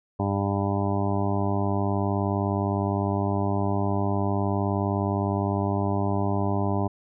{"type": "harmonic tone", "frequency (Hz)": 99.6, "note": "G2", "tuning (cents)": 28, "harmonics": [1, 2, 3, 4, 6, 7, 8, 9, 10], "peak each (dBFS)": [-26, -29, -31, -32, -34, -34, -35, -36, -36], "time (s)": [0.19, 6.88], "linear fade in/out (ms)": 10, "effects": []}